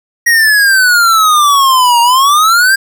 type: exponential two-way sweep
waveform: square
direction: down then up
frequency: 1900 to 932.3 to 1617 Hz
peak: -6 dBFS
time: 0.26-2.76 s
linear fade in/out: 10 ms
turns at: 2.01 s
effects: none